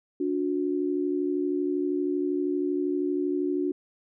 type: tone pair together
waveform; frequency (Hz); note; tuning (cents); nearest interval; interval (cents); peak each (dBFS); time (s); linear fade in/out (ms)
sine; 290 / 362.7; D4 / F#4; -22 / -34; major third; 388; -27; 0.2-3.72; 5
effects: none